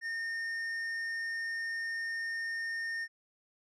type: tone with tanh clipping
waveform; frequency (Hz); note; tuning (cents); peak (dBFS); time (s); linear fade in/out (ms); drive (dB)
sine; 1828; A#6; -34; -35; 0.01-3.08; 50; 7
effects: none